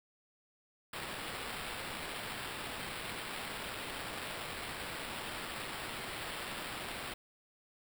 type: noise with sample-and-hold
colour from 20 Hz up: violet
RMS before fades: -42 dBFS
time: 0.93-7.14 s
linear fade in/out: 5 ms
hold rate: 6300 Hz
effects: none